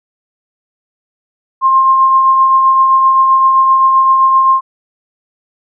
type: tone with tremolo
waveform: sine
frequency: 1060 Hz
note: C6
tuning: 22 cents sharp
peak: -4 dBFS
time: 1.61-4.61 s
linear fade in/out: 50 ms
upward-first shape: triangle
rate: 7.7 Hz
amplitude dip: 35%
effects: none